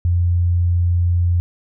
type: tone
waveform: sine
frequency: 87.31 Hz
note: F2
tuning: in tune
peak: -13 dBFS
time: 0.05-1.4 s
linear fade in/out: 0 ms
effects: none